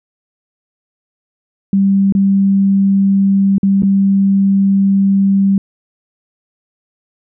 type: tone with dropouts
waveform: sine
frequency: 196 Hz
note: G3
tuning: in tune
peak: -8 dBFS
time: 1.73-5.58 s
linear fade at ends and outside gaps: 2 ms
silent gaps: 2.124-2.15 / 3.582-3.631 / 3.822-3.832 s
effects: none